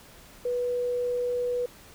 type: tone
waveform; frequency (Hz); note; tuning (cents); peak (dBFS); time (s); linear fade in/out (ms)
sine; 490; B4; -14; -25; 0.45-1.66; 5
effects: pink hiss -51 dBFS RMS until 1.94 s